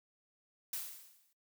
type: noise with exponential decay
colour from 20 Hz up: blue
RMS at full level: -37 dBFS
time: 0.73-1.33 s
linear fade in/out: 2 ms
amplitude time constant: 130 ms
effects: noise-tail reverb RT60 0.1 s tail -19 dB re dry